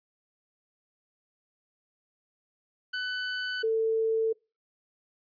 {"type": "tone pair in turn", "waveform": ["sawtooth", "sine"], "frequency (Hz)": [1500, 446], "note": ["F#6", "A4"], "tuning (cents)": [23, 23], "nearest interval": "octave + major sixth", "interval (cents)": 2100, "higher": "first", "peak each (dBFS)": [-26, -23], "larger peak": "second", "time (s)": [[2.93, 3.63], [3.63, 4.33]], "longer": "neither", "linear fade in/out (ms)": 10, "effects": ["noise-tail reverb RT60 0.3 s tail -26 dB re dry", "resampled to 11025 Hz"]}